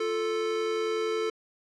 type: tone pair together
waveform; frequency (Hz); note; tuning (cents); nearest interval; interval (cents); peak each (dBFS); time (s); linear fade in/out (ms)
square; 349.4 / 440.2; F4 / A4; +1 / +1; major third; 400; -35 / -28; 0-1.3; 5
effects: low-pass 5000 Hz 12 dB/octave